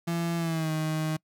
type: tone with pitch glide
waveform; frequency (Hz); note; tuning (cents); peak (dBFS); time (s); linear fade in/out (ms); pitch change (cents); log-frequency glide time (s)
35% pulse; 168.9 to 156.68; E3 to D#3; +42 to +12; -25; 0.07-1.17; 10; -130; 0.37-0.71
effects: noise-tail reverb RT60 0.1 s tail -25 dB re dry